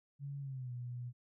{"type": "tone with pitch glide", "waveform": "sine", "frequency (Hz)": [140.7, 122.49], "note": ["C#3", "B2"], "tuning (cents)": [26, -14], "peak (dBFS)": -40, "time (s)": [0.19, 1.13], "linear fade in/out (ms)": 50, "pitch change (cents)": -240, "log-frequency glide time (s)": [0.4, 0.72], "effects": []}